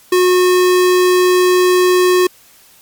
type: tone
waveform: square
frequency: 363.4 Hz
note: F#4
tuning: 31 cents flat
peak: -9 dBFS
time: 0.12-2.27 s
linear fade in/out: 5 ms
effects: white hiss -46 dBFS RMS until 2.81 s + MP3 96 kbps